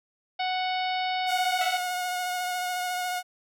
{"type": "harmonic tone", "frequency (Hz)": 740, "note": "F#5", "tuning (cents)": 0, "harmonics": [1, 2, 3, 4, 5, 6, 7], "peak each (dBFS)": [-27, -39, -34, -37, -37, -41, -46], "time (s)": [0.39, 1.78], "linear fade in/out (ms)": 10}
{"type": "tone with vibrato", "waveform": "sawtooth", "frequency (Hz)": 725, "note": "F#5", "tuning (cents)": -35, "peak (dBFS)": -24, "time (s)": [1.26, 3.23], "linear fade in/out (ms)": 50, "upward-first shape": "triangle", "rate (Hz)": 14, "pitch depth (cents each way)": 20}
{"type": "tone with exponential decay", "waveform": "15% pulse", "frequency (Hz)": 662, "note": "E5", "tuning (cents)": 7, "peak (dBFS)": -24, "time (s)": [1.61, 2.02], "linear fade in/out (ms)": 2, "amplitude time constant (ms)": 89}
{"effects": []}